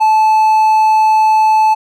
triangle tone, 870 Hz, A5, 20 cents flat, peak -5 dBFS, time 0-1.75 s, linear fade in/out 20 ms, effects none

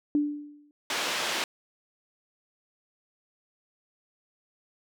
sine tone with exponential decay, 293.7 Hz, D4, in tune, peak -19 dBFS, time 0.15-0.71 s, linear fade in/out 1 ms, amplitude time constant 120 ms
white band-pass noise, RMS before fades -30 dBFS, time 0.9-1.44 s, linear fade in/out 2 ms, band 290 to 4000 Hz, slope 12 dB/octave
effects none

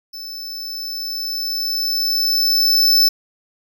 square tone with level ramp, 5274 Hz, E8, in tune, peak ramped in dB -30 to -10 dBFS, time 0.13-3.09 s, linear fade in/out 10 ms, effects none

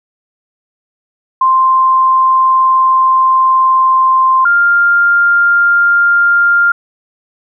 sine tone pair in turn, 1046.5 / 1399.4 Hz, C6 / F6, 0 / +3 cents, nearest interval perfect fourth, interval 503 cents, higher second, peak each -6 dBFS, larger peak neither, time 1.41-4.45 / 4.45-6.72 s, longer first, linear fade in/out 5 ms, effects none

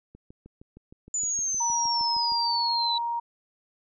click train, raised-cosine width 3 ms, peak -34 dBFS, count 15, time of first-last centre 0.15-2.321 s, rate 6.45 Hz
sine exponential sweep, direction down, 7050 to 3927 Hz, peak -25 dBFS, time 1.14-2.98 s, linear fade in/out 2 ms
sine tone, 939 Hz, A#5, 12 cents sharp, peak -26 dBFS, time 1.6-3.2 s, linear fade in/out 10 ms
effects none

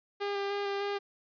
sawtooth tone with vibrato, 401.5 Hz, G4, 41 cents sharp, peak -27 dBFS, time 0.2-0.99 s, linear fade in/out 20 ms, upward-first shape square, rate 3.3 Hz, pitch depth 12 cents each way, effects resampled to 11025 Hz

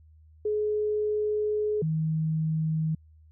sine tone pair in turn, 422.8 / 157.97 Hz, G#4 / D#3, +31 / +27 cents, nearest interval octave + perfect fourth, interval 1704 cents, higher first, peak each -24 dBFS, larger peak neither, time 0.45-1.82 / 1.82-2.95 s, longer first, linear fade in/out 5 ms, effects added 78 Hz sine -52 dBFS peak until 3.31 s

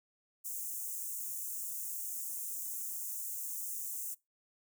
white high-pass noise, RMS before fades -40 dBFS, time 0.44-4.15 s, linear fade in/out 20 ms, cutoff 6500 Hz, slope 48 dB/octave, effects noise-tail reverb RT60 0.2 s tail -22 dB re dry

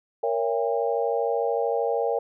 sine chord, A# diminished seventh, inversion none, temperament just, 466.2 / 559.4 / 671.3 / 805.5 Hz, A#4 / C#5 / E5 / G5, 0 / +16 / +31 / +47 cents, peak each -25 / -28 / -30 / -29 dBFS, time 0.23-2.19 s, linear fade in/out 5 ms, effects none

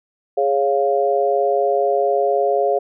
sine chord, Db major, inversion second, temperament equal, 415.3 / 554.4 / 698.5 Hz, Ab4 / Db5 / F5, 0 / 0 / 0 cents, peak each -19 dBFS, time 0.37-2.79 s, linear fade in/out 10 ms, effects none

